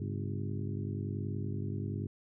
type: harmonic tone with a mistuned harmonic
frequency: 50.5 Hz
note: G#1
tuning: 48 cents flat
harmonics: 2 / 3 / 4 / 5 / 6 / 7 / 8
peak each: -36 / -40 / -42 / -44 / -46 / -47 / -48 dBFS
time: 0-2.07 s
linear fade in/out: 5 ms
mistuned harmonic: 3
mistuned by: -140 cents
effects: none